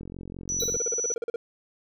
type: click train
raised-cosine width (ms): 3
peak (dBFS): -26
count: 35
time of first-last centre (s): 0.01-0.767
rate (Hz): 44.9
type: tone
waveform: sine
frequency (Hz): 5920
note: F#8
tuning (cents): 0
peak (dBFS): -26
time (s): 0.49-1.14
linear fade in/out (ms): 0
type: tone with exponential decay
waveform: square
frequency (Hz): 3948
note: B7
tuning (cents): -1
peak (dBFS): -27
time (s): 0.6-0.85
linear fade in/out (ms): 1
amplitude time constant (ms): 53
type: tone bursts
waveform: triangle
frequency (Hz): 466.2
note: A#4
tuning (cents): 0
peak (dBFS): -25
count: 13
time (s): 0.62-1.36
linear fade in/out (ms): 2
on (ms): 20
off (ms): 40
effects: none